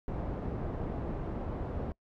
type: low-pass noise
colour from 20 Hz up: pink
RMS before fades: -36 dBFS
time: 0.08-1.92 s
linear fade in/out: 0 ms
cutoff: 670 Hz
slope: 12 dB/octave
effects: noise-tail reverb RT60 0.1 s tail -24 dB re dry